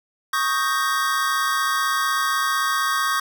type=chord; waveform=square; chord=Eb dominant seventh; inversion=third; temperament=equal; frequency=1108.7 / 1244.5 / 1568 / 1864.7 Hz; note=Db6 / Eb6 / G6 / Bb6; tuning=0 / 0 / 0 / 0 cents; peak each=-24 / -26 / -26 / -30 dBFS; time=0.33-3.2 s; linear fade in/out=5 ms; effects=none